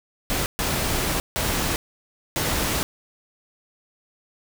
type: noise bursts at uneven times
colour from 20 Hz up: pink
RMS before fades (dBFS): -24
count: 4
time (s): 0.3-0.46 / 0.59-1.2 / 1.36-1.76 / 2.36-2.83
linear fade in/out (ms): 0
effects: none